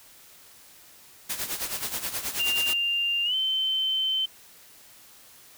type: noise with tremolo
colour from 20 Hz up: white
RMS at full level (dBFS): -29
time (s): 1.29-2.74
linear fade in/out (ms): 10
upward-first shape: sine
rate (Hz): 9.4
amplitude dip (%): 70
type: tone with pitch glide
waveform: sine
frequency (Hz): 2794 to 3082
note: F7 to G7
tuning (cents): 0 to -30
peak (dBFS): -23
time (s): 2.39-4.26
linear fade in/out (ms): 10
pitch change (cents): +170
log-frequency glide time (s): 3.24-3.35
effects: white hiss -52 dBFS RMS until 5.57 s